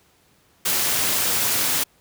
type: noise with amplitude modulation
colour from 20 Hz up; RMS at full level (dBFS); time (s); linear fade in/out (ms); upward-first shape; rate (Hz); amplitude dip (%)
white; -19; 0.65-1.84; 10; sine; 287; 50
effects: pink hiss -59 dBFS RMS until 2 s + high-pass 60 Hz 12 dB/octave